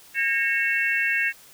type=tone cluster; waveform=sine; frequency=1624 / 1845 / 2203 / 2693 Hz; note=G#6 / A#6 / C#7 / E7; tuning=-39 / -18 / -11 / +36 cents; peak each=-26 dBFS; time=0.14-1.33 s; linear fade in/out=50 ms; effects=white hiss -50 dBFS RMS until 1.53 s